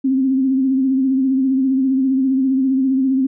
sine tone with vibrato, 264.8 Hz, C4, 21 cents sharp, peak -13 dBFS, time 0.04-3.27 s, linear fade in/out 10 ms, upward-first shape sine, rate 15 Hz, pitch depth 45 cents each way, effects none

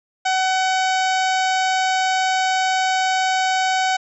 harmonic tone, 753 Hz, F#5, 30 cents sharp, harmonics 1 / 2 / 3 / 4 / 5 / 6 / 7 / 8 / 9 / 10, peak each -18 / -24 / -28 / -30 / -32 / -34 / -35 / -36 / -37 / -38 dBFS, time 0.25-3.97 s, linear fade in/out 10 ms, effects none

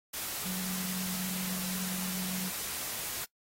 sine tone in noise, 185 Hz, F#3, in tune, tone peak -36 dBFS, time 0.45-2.5 s, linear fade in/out 10 ms, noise white, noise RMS -37 dBFS, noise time 0.13-3.25 s, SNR -2 dB, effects noise-tail reverb RT60 0.1 s tail -20 dB re dry + AAC 48 kbps

